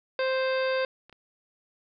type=harmonic tone; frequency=523.3 Hz; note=C5; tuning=in tune; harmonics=1 / 2 / 3 / 4 / 5 / 6 / 7 / 8 / 9; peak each=-25 / -35 / -33 / -40 / -38 / -49 / -41 / -52 / -42 dBFS; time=0.19-0.85 s; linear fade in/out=2 ms
type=clicks; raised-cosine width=0.3 ms; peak=-34 dBFS; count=2; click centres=1.096 / 1.127 s
effects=none